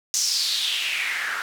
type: noise with band-pass filter sweep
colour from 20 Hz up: white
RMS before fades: -25 dBFS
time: 0.14-1.42 s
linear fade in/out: 0 ms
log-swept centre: 6300 to 1400 Hz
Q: 4.5
effects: none